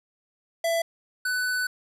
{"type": "tone pair in turn", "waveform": "square", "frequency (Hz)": [667, 1497.4], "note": ["E5", "F#6"], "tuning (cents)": [20, 20], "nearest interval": "octave + major second", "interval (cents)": 1400, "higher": "second", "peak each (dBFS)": [-23, -25], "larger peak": "first", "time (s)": [[0.64, 0.82], [1.25, 1.67]], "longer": "second", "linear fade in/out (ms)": 5, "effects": ["resampled to 32000 Hz", "9-bit"]}